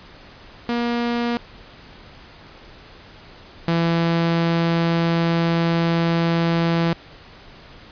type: tone pair in turn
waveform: sawtooth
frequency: 237.7 / 167.5 Hz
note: A#3 / E3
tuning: +34 / +28 cents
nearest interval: tritone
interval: 606 cents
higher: first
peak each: -16 / -13 dBFS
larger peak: second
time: 0.69-1.37 / 3.68-6.93 s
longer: second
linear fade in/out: 0 ms
effects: pink hiss -44 dBFS RMS until 7.91 s + resampled to 11025 Hz